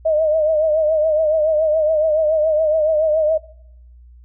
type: tone with vibrato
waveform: sine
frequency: 623 Hz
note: D#5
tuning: 2 cents sharp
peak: -13 dBFS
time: 0.05-3.38 s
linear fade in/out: 10 ms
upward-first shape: triangle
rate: 7.1 Hz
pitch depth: 78 cents each way
effects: noise-tail reverb RT60 0.7 s tail -21 dB re dry + added 60 Hz sine -41 dBFS peak until 4.24 s